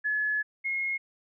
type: tone pair in turn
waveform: sine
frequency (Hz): 1707 / 2156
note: G#6 / C#7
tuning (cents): +47 / -49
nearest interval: major third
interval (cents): 404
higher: second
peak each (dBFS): -25 / -27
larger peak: first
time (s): 0.04-0.43 / 0.64-0.98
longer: first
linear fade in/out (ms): 20
effects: none